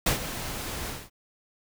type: noise with ADSR envelope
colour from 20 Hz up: pink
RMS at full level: -22 dBFS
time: 0.06-1.1 s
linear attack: 7 ms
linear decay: 110 ms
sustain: -12 dB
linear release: 230 ms
effects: none